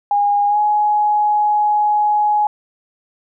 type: tone with pitch glide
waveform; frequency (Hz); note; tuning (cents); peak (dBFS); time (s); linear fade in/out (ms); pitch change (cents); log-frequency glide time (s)
sine; 817 to 838.5; G#5 to G#5; -29 to +16; -12; 0.11-2.47; 2; +45; 0.48-0.58
effects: none